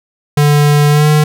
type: tone with pitch glide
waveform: square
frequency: 146.83 to 151.22 Hz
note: D3 to D#3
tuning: 0 to -49 cents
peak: -7 dBFS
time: 0.37-1.24 s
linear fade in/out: 5 ms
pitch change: +51 cents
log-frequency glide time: 0.89-1.08 s
effects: none